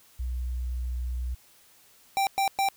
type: tone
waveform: sine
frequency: 61.74 Hz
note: B1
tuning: in tune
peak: -28 dBFS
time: 0.19-1.35 s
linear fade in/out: 10 ms
type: tone bursts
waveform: square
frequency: 784 Hz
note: G5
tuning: in tune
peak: -23 dBFS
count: 3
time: 2.17-2.687 s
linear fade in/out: 0 ms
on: 99 ms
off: 110 ms
effects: white hiss -58 dBFS RMS until 2.76 s